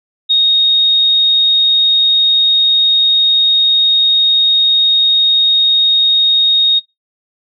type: tone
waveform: sine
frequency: 3729 Hz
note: A#7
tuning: in tune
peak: -7 dBFS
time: 0.29-6.8 s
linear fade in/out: 20 ms
effects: noise-tail reverb RT60 0.2 s tail -24 dB re dry